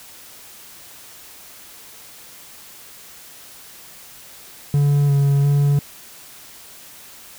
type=tone with pitch steps; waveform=triangle; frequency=143.4 / 140.5 / 142.9 Hz; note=D3 / C#3 / D3; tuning=-41 / +24 / -47 cents; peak=-11 dBFS; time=4.74-5.79 s; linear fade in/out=2 ms; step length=350 ms; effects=white hiss -42 dBFS RMS until 7.38 s